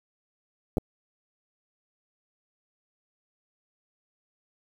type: clicks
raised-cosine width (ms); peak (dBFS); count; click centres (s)
2; -13; 2; 0.771 / 0.782
effects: 7-bit